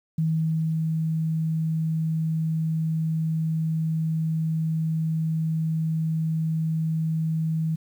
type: tone with ADSR envelope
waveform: sine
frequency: 160 Hz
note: D#3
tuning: 49 cents sharp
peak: -20 dBFS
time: 0.18-7.76 s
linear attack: 5 ms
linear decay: 560 ms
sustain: -2 dB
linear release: 12 ms
effects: 9-bit